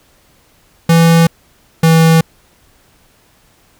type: tone pair in turn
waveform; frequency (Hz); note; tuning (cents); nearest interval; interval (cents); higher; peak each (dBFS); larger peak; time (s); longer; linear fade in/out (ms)
square; 166.1 / 162.87; E3 / E3; +13 / -21; unison; 34; first; -6; neither; 0.89-1.27 / 1.83-2.21; neither; 5
effects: pink hiss -51 dBFS RMS until 3.79 s